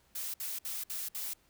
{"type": "noise bursts", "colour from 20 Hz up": "blue", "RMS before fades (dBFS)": -38, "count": 5, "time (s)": [0.15, 1.336], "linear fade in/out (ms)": 5, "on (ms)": 190, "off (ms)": 59, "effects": ["pink hiss -68 dBFS RMS until 1.49 s"]}